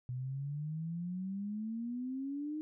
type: exponential sweep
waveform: sine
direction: up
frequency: 123.47 to 311.1 Hz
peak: -36 dBFS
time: 0.09-2.61 s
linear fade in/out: 0 ms
effects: none